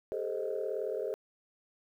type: chord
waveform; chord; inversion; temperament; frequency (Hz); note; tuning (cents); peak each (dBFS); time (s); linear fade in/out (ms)
sine; A half-diminished seventh; third; equal with one note detuned; 401.4 / 440 / 523.3 / 622.3; G4 / A4 / C5 / Eb5; +41 / 0 / 0 / 0; -37 / -36 / -37 / -39; 0.12-1.14; 0
effects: tanh soft clip ceiling -23 dBFS + 11-bit